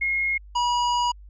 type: tone pair in turn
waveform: sine / square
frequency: 2153 / 967.7 Hz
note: C7 / B5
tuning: +49 / -36 cents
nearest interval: octave + major second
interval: 1385 cents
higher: first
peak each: -21 dBFS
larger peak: neither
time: 0.01-0.38 / 0.55-1.12 s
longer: second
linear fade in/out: 10 ms
effects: added 50 Hz sine -42 dBFS peak until 1.29 s + resampled to 16000 Hz